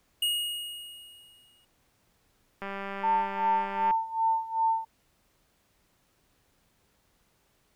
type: tone with exponential decay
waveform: square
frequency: 2873 Hz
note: F7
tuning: 48 cents sharp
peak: -24 dBFS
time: 0.22-1.65 s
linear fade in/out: 5 ms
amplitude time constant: 310 ms
type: click train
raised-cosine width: 0.5 ms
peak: -22 dBFS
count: 255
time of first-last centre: 2.62-3.909 s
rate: 197 Hz
type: tone with tremolo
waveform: sine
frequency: 898 Hz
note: A5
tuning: 35 cents sharp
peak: -21 dBFS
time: 3.03-4.85 s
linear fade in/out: 10 ms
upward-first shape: sine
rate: 2.6 Hz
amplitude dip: 85%
effects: pink hiss -69 dBFS RMS until 7.75 s